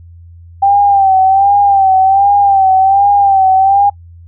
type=tone with vibrato; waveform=sine; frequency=784 Hz; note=G5; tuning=in tune; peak=-5 dBFS; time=0.62-3.9 s; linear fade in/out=10 ms; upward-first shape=sine; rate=1.3 Hz; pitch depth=59 cents each way; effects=noise-tail reverb RT60 0.1 s tail -25 dB re dry + added 85 Hz sine -33 dBFS peak until 4.27 s